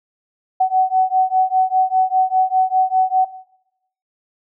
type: beating tone pair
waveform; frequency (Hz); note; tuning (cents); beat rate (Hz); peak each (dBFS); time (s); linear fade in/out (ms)
sine; 748 / 753; F#5 / F#5; +19 / +30; 5; -16; 0.6-3.25; 10
effects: noise-tail reverb RT60 0.8 s tail -18 dB re dry